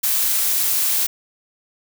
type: noise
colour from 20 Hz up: blue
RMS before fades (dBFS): -19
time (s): 0.03-1.07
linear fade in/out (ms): 10
effects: none